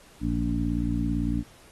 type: harmonic tone with a mistuned harmonic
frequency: 57.9 Hz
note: A#1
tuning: 11 cents flat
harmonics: 1 / 2 / 3 / 4 / 5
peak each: -29 / -32 / -32 / -30 / -29 dBFS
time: 0.2-1.44 s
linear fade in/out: 50 ms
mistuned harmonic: 1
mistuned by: -52 cents
effects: pink hiss -54 dBFS RMS until 1.71 s + AAC 32 kbps